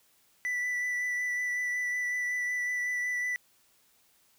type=tone with vibrato; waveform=triangle; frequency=1975.5 Hz; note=B6; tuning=in tune; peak=-27 dBFS; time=0.45-3.36 s; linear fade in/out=0 ms; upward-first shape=sine; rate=5.4 Hz; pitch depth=13 cents each way; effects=white hiss -66 dBFS RMS until 4.38 s